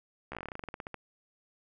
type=slowing click train; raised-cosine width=0.5 ms; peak=-24 dBFS; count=18; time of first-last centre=0.32-0.943 s; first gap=14 ms; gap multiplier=1.11; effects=none